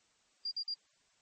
sine tone bursts, 4789 Hz, D8, 33 cents sharp, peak -34 dBFS, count 3, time 0.45-0.742 s, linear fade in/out 5 ms, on 64 ms, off 50 ms, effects white hiss -71 dBFS RMS until 1.21 s + MP3 32 kbps

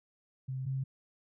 sine tone pair in turn, 131.2 / 133.49 Hz, C3 / C3, +5 / +35 cents, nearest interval unison, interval 30 cents, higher second, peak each -34 / -31 dBFS, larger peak second, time 0.48-0.66 / 0.66-0.84 s, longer neither, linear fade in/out 10 ms, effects none

